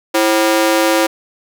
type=ring-modulated tone; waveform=sawtooth; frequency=433.7 Hz; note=A4; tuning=25 cents flat; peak=-4 dBFS; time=0.14-1.07 s; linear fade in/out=10 ms; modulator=102 Hz; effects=none